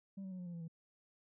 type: tone with pitch steps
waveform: sine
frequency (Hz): 194.9 / 189.35 / 183.96 / 178.72 / 173.64 / 168.69 / 163.89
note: G3 / F#3 / F#3 / F3 / F3 / E3 / E3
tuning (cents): -10 / +40 / -10 / +40 / -10 / +40 / -10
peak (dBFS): -40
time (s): 0.17-0.681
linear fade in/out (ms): 10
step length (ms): 73
effects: tanh soft clip ceiling -42 dBFS